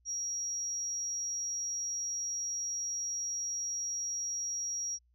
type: tone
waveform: sine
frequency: 5670 Hz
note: F8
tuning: 25 cents sharp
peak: -32 dBFS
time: 0.05-4.99 s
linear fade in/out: 50 ms
effects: tanh soft clip ceiling -29 dBFS + added 60 Hz sine -66 dBFS peak until 5.14 s